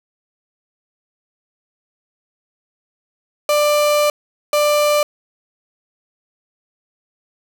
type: tone bursts at uneven times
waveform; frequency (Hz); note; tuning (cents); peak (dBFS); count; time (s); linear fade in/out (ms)
35% pulse; 592; D5; +14; -11; 2; 3.49-4.1 / 4.53-5.03; 2
effects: none